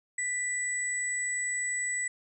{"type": "tone pair together", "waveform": "sine", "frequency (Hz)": [1975.5, 7893], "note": ["B6", "B8"], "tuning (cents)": [0, -2], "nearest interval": "2 octaves", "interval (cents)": 2398, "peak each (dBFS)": [-31, -32], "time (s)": [0.18, 2.08], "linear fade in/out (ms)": 5, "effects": []}